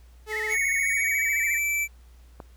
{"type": "tone", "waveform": "sawtooth", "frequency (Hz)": 431.1, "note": "A4", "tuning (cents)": -35, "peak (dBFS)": -28, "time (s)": [0.26, 0.57], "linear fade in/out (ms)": 50}
{"type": "tone with vibrato", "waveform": "sine", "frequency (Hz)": 1975.5, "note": "B6", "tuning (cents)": 0, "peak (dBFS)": -27, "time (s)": [0.29, 1.6], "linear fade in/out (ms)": 50, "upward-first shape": "sine", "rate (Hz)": 14, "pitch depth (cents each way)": 160}
{"type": "tone with pitch glide", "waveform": "square", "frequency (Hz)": [2217, 2323], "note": ["C#7", "D7"], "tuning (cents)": [0, -20], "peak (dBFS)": -24, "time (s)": [0.48, 1.88], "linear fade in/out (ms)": 50, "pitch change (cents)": 80, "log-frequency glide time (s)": [0.77, 1.51]}
{"type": "click", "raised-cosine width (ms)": 1, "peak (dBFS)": -24, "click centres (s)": 2.402}
{"effects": ["added 60 Hz sine -48 dBFS peak until 2.56 s", "pink hiss -62 dBFS RMS until 2.56 s"]}